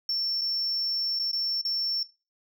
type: tone with dropouts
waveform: sine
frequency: 5420 Hz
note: E8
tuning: 47 cents sharp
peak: -23 dBFS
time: 0.09-2.03 s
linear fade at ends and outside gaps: 2 ms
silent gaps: 0.412-0.416 / 1.19-1.196 / 1.315-1.33 / 1.614-1.65 s
effects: noise-tail reverb RT60 0.3 s tail -21 dB re dry + tanh soft clip ceiling -23 dBFS